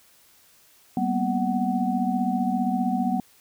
sine tone cluster, 192.8 / 234.6 / 249.8 / 747 Hz, G3 / A#3 / B3 / F#5, -28 / +11 / +20 / +16 cents, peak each -27 dBFS, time 0.97-3.2 s, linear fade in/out 2 ms, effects white hiss -57 dBFS RMS until 3.4 s

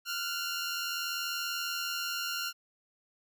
15% pulse tone pair together, 1389.5 / 1470 Hz, F6 / F#6, -9 / -12 cents, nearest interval minor second, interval 97 cents, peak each -27 / -33 dBFS, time 0.05-2.53 s, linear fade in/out 50 ms, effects none

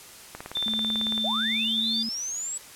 click train, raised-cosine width 0.5 ms, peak -21 dBFS, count 16, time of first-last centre 0.35-1.179 s, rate 18.1 Hz
sine tone, 3562 Hz, A7, 21 cents sharp, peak -25 dBFS, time 0.55-2.03 s, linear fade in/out 5 ms
sine tone with pitch glide, 220 to 224.6 Hz, A3 to A3, 0 to +36 cents, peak -31 dBFS, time 0.66-2.09 s, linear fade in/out 2 ms, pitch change +36 cents, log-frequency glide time 1.19-1.95 s
sine linear sweep, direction up, 544 to 7902 Hz, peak -29 dBFS, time 1.24-2.58 s, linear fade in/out 5 ms
effects white hiss -46 dBFS RMS until 2.75 s + low-pass 12000 Hz 12 dB/octave

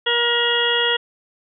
harmonic tone, 474.9 Hz, A#4, 32 cents sharp, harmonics 1 / 2 / 3 / 4 / 6 / 7, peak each -23 / -27 / -25 / -23 / -23 / -21 dBFS, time 0.06-0.97 s, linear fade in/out 10 ms, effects none

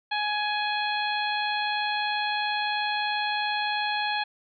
harmonic tone, 837 Hz, G#5, 13 cents sharp, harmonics 1 / 2 / 3 / 4 / 5, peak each -28 / -31 / -33 / -34 / -35 dBFS, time 0.11-4.24 s, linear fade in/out 10 ms, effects none

